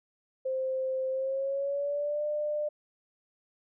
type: tone with pitch glide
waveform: sine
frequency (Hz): 523.3 to 597.7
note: C5 to D5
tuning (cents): 0 to +30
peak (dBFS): -28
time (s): 0.45-2.69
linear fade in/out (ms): 10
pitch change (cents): +230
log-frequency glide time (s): 1.1-2.24
effects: none